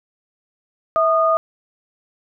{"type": "tone pair together", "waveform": "sine", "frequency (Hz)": [650.5, 1228], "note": ["E5", "D#6"], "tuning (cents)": [-23, -23], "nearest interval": "major seventh", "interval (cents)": 1100, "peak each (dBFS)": [-16, -16], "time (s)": [0.96, 1.37], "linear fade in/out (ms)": 0, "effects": []}